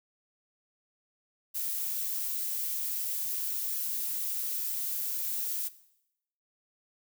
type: noise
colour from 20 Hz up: violet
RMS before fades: -33 dBFS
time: 1.54-5.69 s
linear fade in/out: 20 ms
effects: noise-tail reverb RT60 0.8 s tail -17 dB re dry